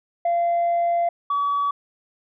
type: tone pair in turn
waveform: sine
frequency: 688 / 1138.7 Hz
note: F5 / C#6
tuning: -26 / +46 cents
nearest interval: major sixth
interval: 872 cents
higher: second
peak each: -16 / -18 dBFS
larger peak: first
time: 0.25-1.09 / 1.3-1.71 s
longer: first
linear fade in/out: 5 ms
effects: tanh soft clip ceiling -16 dBFS